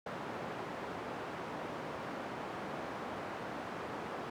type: band-pass noise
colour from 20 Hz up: white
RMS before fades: -42 dBFS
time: 0.06-4.3 s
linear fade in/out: 5 ms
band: 130 to 1000 Hz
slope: 12 dB/octave
effects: none